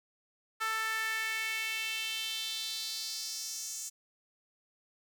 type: tone with high-pass filter sweep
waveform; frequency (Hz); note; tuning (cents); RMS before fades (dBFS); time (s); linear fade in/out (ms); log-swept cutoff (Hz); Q
sawtooth; 442.4; A4; +9; -36; 0.6-3.9; 20; 1400 to 6900; 3.3
effects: none